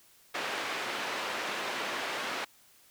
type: band-pass noise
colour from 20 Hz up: white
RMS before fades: -35 dBFS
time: 0.34-2.45 s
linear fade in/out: 10 ms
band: 300 to 2400 Hz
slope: 12 dB/octave
effects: white hiss -61 dBFS RMS until 2.9 s